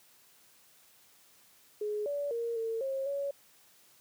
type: tone with pitch steps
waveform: sine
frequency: 420 / 574 / 466.3 / 452 / 538 / 561 Hz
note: G#4 / D5 / A#4 / A4 / C5 / C#5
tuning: +19 / -40 / +1 / +47 / +48 / +21 cents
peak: -31 dBFS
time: 1.81-3.31 s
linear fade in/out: 5 ms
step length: 250 ms
effects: white hiss -62 dBFS RMS until 4 s + high-pass 80 Hz 12 dB/octave